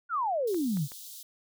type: exponential sweep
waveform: sine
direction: down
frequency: 1480 to 130 Hz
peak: -26 dBFS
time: 0.09-0.88 s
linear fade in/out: 50 ms
type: high-pass noise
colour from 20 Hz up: white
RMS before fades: -45 dBFS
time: 0.47-1.23 s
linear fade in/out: 5 ms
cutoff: 3300 Hz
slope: 48 dB/octave
type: clicks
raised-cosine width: 0.5 ms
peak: -32 dBFS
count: 3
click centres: 0.545 / 0.771 / 0.919 s
effects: none